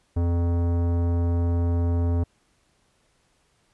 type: tone with tanh clipping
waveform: sine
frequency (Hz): 85.8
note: F2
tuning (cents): -30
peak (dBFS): -22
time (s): 0.16-2.24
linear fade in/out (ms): 10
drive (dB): 17
effects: pink hiss -66 dBFS RMS until 3.73 s + resampled to 24000 Hz